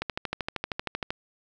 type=click train; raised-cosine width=0.3 ms; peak=-13 dBFS; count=15; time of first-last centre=0.02-1.105 s; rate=12.9 Hz; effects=none